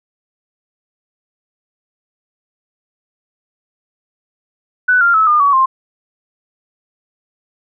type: tone with pitch steps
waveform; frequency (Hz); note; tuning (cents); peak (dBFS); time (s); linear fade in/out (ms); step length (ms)
sine; 1492 / 1392.1 / 1298.9 / 1211.9 / 1130.7 / 1055; F#6 / F6 / E6 / D#6 / C#6 / C6; +14 / -6 / -26 / -46 / +34 / +14; -8; 4.88-5.66; 10; 130
effects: none